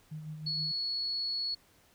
sine tone with tremolo, 154.4 Hz, D#3, 13 cents flat, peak -37 dBFS, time 0.11-0.72 s, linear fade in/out 10 ms, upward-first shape sine, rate 6.4 Hz, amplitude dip 45%
sine tone, 4378 Hz, C#8, 22 cents flat, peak -31 dBFS, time 0.46-1.55 s, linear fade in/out 10 ms
effects pink hiss -64 dBFS RMS until 1.94 s

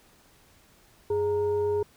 sine tone with frequency modulation, 415.6 Hz, G#4, 1 cent sharp, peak -23 dBFS, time 1.1-1.83 s, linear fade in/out 5 ms, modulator 511 Hz, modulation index 0.42, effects pink hiss -59 dBFS RMS until 1.96 s

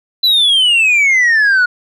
sine exponential sweep, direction down, 4042 to 1434 Hz, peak -5 dBFS, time 0.23-1.66 s, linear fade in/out 10 ms, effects tanh soft clip ceiling -7 dBFS

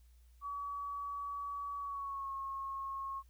sine tone with pitch glide, 1137 to 1087.5 Hz, C#6 to C#6, +44 to -33 cents, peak -38 dBFS, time 0.41-3.23 s, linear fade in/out 50 ms, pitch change -77 cents, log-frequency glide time 1.77-2.33 s, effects added 60 Hz sine -59 dBFS peak until 3.29 s + white hiss -75 dBFS RMS until 3.29 s

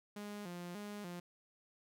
sawtooth tone with vibrato, 190.4 Hz, F#3, 50 cents sharp, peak -40 dBFS, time 0.16-1.2 s, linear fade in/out 5 ms, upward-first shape square, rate 1.7 Hz, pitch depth 140 cents each way, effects none

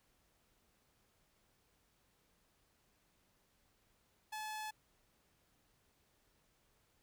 sawtooth tone, 860 Hz, A5, 40 cents flat, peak -38 dBFS, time 4.32-4.71 s, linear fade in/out 10 ms, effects pink hiss -75 dBFS RMS until 7.02 s

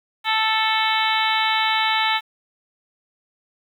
harmonic tone with a mistuned harmonic, 440 Hz, A4, in tune, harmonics 2 / 3 / 4 / 5 / 6 / 7 / 8 / 9, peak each -22 / -26 / -26 / -25 / -30 / -27 / -29 / -27 dBFS, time 0.24-2.21 s, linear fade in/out 50 ms, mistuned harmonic 9, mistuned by -30 cents, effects 8-bit

